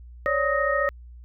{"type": "tone cluster", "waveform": "sine", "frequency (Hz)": [549, 583, 1262, 1859], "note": ["C#5", "D5", "D#6", "A#6"], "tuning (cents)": [-17, -13, 24, -5], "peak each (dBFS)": -26, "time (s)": [0.26, 0.89], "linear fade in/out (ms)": 0, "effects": ["added 60 Hz sine -41 dBFS peak until 1.24 s"]}